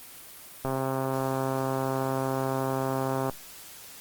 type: click train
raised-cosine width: 1 ms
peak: -15 dBFS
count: 353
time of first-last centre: 0.65-3.297 s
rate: 133 Hz
effects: white hiss -46 dBFS RMS until 4 s + Opus 24 kbps